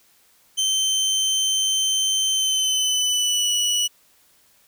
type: tone with pitch glide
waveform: 25% pulse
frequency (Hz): 3101 to 2942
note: G7 to F#7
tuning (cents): -19 to -11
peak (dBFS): -15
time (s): 0.57-3.88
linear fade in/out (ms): 20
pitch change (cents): -92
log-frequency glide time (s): 2.31-3.53
effects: white hiss -58 dBFS RMS until 4.67 s